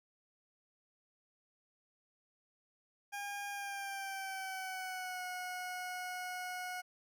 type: tone with pitch glide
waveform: 20% pulse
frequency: 809 to 729.1 Hz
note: G#5 to F#5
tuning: -46 to -26 cents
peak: -35 dBFS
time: 3.12-6.82 s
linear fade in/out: 20 ms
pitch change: -180 cents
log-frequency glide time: 3.5-5.24 s
effects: none